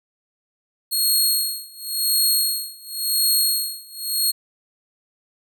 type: tone with tremolo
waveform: 15% pulse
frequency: 4287 Hz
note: C8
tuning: 41 cents sharp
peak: -9 dBFS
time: 0.91-4.32 s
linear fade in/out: 20 ms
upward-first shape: sine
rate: 0.93 Hz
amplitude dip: 95%
effects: none